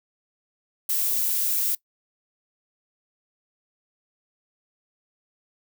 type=noise; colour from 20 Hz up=violet; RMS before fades=-24 dBFS; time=0.89-1.75 s; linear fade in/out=5 ms; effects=noise-tail reverb RT60 0.1 s tail -21 dB re dry